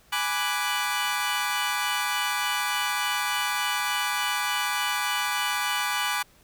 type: chord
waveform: 20% pulse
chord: G# half-diminished seventh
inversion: none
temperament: equal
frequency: 830.6 / 987.8 / 1174.7 / 1480 Hz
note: G#5 / B5 / D6 / F#6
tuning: 0 / 0 / 0 / 0 cents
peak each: -26 / -26 / -25 / -26 dBFS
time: 0.12-6.23 s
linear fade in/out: 10 ms
effects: pink hiss -58 dBFS RMS until 6.43 s